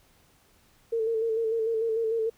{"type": "tone with vibrato", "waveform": "sine", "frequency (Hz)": 450.2, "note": "A4", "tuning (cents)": 40, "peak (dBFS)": -24, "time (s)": [0.92, 2.3], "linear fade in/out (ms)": 10, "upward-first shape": "square", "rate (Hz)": 6.7, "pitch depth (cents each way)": 33, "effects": ["pink hiss -62 dBFS RMS until 2.37 s"]}